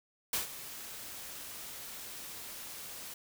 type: noise with ADSR envelope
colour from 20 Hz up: white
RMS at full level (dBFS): -31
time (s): 0.33-3.14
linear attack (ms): 4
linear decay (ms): 130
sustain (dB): -14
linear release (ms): 5
effects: none